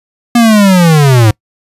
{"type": "linear sweep", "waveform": "square", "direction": "down", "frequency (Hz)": [241.1, 103.4], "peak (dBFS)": -4, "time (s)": [0.35, 1.31], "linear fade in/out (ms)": 5, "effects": ["noise-tail reverb RT60 0.1 s tail -25 dB re dry", "resampled to 32000 Hz"]}